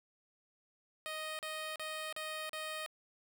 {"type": "tone bursts", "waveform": "10% pulse", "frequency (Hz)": 623, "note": "D#5", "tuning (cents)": 2, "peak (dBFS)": -31, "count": 5, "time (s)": [1.06, 2.862], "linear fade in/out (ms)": 0, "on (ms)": 330, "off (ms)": 38, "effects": []}